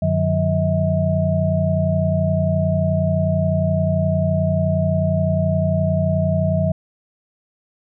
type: tone cluster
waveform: sine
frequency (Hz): 93.4 / 150 / 181.4 / 640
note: F#2 / D3 / F#3 / D#5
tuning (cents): +17 / +37 / -34 / +49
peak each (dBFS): -21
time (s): 0.02-6.72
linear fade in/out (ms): 5
effects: none